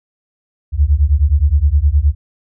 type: beating tone pair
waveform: sine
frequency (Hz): 68.1 / 77.7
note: C#2 / D#2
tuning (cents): -30 / -2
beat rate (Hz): 9.6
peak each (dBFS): -12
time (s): 0.72-2.15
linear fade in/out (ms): 50
effects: none